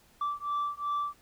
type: beating tone pair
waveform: sine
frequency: 1164 / 1166.7 Hz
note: D6 / D6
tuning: -16 / -12 cents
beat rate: 2.7 Hz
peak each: -31 dBFS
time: 0.21-1.14 s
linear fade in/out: 5 ms
effects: tanh soft clip ceiling -26 dBFS + pink hiss -62 dBFS RMS until 1.21 s